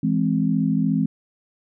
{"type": "chord", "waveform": "sine", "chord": "E augmented", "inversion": "none", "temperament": "equal", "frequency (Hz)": [164.81, 207.7, 261.6], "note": ["E3", "G#3", "B#3"], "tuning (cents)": [0, 0, 0], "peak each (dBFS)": -22, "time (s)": [0.03, 1.06], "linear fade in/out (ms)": 5, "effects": []}